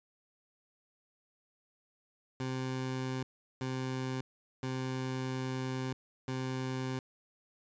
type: tone bursts at uneven times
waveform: 20% pulse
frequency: 130 Hz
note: C3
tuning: 11 cents flat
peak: -29 dBFS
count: 4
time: 2.4-3.23 / 3.61-4.21 / 4.63-5.93 / 6.28-6.99 s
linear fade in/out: 2 ms
effects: resampled to 16000 Hz